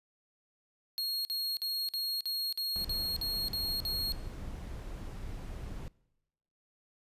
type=tone bursts; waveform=45% pulse; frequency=4280 Hz; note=C8; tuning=38 cents sharp; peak=-31 dBFS; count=10; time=0.98-4.121 s; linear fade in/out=0 ms; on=270 ms; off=49 ms
type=noise; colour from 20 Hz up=brown; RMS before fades=-41 dBFS; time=2.76-5.88 s; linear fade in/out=0 ms
effects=noise-tail reverb RT60 1.0 s tail -24 dB re dry + resampled to 32000 Hz